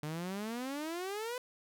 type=exponential sweep; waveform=sawtooth; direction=up; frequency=146.83 to 509 Hz; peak=-33 dBFS; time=0.03-1.38 s; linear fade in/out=2 ms; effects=none